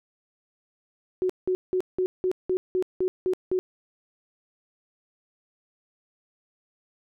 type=tone bursts; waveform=sine; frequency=369.4 Hz; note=F#4; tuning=3 cents flat; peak=-21 dBFS; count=10; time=1.22-3.59 s; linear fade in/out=0 ms; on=75 ms; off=180 ms; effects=none